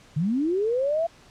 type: linear sweep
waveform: sine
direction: up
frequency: 138.59 to 684 Hz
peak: -21 dBFS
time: 0.16-1.07 s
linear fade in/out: 10 ms
effects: pink hiss -53 dBFS RMS until 1.3 s + low-pass 7000 Hz 12 dB/octave